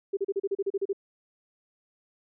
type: tone bursts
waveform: sine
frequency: 394.4 Hz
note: G4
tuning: 11 cents sharp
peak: -24 dBFS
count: 11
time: 0.13-0.931 s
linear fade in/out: 10 ms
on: 41 ms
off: 35 ms
effects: none